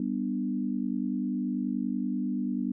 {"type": "chord", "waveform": "sine", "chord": "G major", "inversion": "none", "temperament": "equal with one note detuned", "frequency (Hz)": [196, 246.9, 296.7], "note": ["G3", "B3", "D4"], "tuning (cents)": [0, 0, 18], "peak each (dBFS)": [-32, -30, -34], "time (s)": [0, 2.72], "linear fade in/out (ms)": 2, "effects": []}